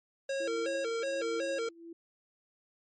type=tone with vibrato; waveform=square; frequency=500 Hz; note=B4; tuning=21 cents sharp; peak=-32 dBFS; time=0.29-1.69 s; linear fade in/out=5 ms; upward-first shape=square; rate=2.7 Hz; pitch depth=150 cents each way
type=tone with tremolo; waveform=sine; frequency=335 Hz; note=E4; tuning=28 cents sharp; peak=-36 dBFS; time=0.4-1.93 s; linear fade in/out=5 ms; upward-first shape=triangle; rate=1.3 Hz; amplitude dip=90%
effects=MP3 32 kbps